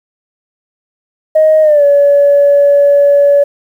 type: tone with pitch glide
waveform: sine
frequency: 625 to 569.8 Hz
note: D#5 to C#5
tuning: +8 to +48 cents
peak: -3 dBFS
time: 1.35-3.44 s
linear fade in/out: 10 ms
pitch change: -160 cents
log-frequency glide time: 1.62-1.84 s
effects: tanh soft clip ceiling 0 dBFS + 7-bit